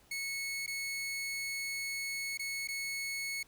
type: tone with dropouts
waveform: sawtooth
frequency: 2200 Hz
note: C#7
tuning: 14 cents flat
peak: -32 dBFS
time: 0.11-3.43 s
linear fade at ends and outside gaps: 5 ms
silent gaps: 0.664-0.676 / 2.375-2.393 / 2.675-2.685 s
effects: pink hiss -64 dBFS RMS until 3.47 s